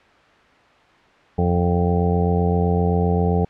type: harmonic tone with a mistuned harmonic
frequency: 87.7 Hz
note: F2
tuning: 8 cents sharp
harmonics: 1 / 2 / 3 / 4 / 5 / 6 / 7 / 8 / 9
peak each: -20 / -20 / -32 / -32 / -23 / -33 / -36 / -32 / -27 dBFS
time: 1.38-3.45 s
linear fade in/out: 5 ms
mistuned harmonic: 9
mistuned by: -18 cents
effects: white hiss -51 dBFS RMS until 3.49 s + low-pass 2000 Hz 12 dB/octave